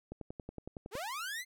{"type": "click train", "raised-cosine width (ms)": 2, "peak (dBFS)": -29, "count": 10, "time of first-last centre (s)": [0.12, 0.953], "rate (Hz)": 10.8}
{"type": "linear sweep", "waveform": "sawtooth", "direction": "up", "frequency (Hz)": [355.9, 2108], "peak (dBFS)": -34, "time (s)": [0.91, 1.45], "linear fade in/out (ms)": 50}
{"effects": []}